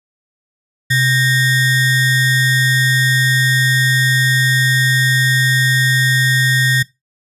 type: ring-modulated tone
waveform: square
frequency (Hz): 862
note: A5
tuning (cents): -36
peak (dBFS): -9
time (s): 0.9-6.83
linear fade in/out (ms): 10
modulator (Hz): 992
effects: noise-tail reverb RT60 0.2 s tail -19 dB re dry + resampled to 32000 Hz